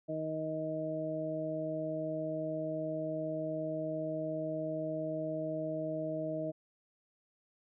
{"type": "harmonic tone", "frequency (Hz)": 157.1, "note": "D#3", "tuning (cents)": 17, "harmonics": [1, 2, 3, 4], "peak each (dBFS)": [-42, -39, -45, -36], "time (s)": [0.08, 6.52], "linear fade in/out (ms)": 20, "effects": []}